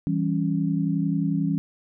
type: chord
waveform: sine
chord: C# diminished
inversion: first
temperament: equal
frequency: 164.81 / 196 / 277.2 Hz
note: E3 / G3 / C#4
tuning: 0 / 0 / 0 cents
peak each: -24 / -27 / -26 dBFS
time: 0.07-1.58 s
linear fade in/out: 0 ms
effects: none